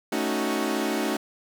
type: chord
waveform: sawtooth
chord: D# half-diminished seventh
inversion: second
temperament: equal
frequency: 220 / 277.2 / 311.1 / 370 Hz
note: A3 / C#4 / D#4 / F#4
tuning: 0 / 0 / 0 / 0 cents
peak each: -26 dBFS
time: 0.12-1.17 s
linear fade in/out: 5 ms
effects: none